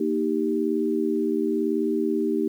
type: chord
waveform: sine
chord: Eb major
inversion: second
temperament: equal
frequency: 233.1 / 311.1 / 392 Hz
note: Bb3 / Eb4 / G4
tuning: 0 / 0 / 0 cents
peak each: -27 / -25 / -25 dBFS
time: 0-2.48 s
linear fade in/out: 5 ms
effects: 9-bit